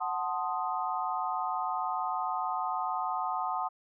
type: chord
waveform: sine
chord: F# diminished seventh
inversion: none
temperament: equal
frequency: 740 / 880 / 1046.5 / 1244.5 Hz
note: F#5 / A5 / C6 / Eb6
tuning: 0 / 0 / 0 / 0 cents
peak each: -34 / -35 / -36 / -35 dBFS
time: 0-3.69 s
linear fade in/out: 20 ms
effects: none